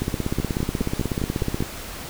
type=two click trains; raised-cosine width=3 ms; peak=-11 / -10 dBFS; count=7 / 27; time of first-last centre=0.4-1.624 / 0.02-1.605 s; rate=4.9 / 16.4 Hz; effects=pink hiss -35 dBFS RMS until 2.09 s